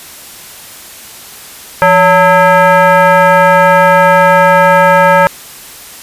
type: tone with frequency modulation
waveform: sine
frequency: 170 Hz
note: F3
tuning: 46 cents flat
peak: -3 dBFS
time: 1.82-5.27 s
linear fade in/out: 0 ms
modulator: 733 Hz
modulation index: 2
effects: white hiss -31 dBFS RMS until 6.02 s + resampled to 32000 Hz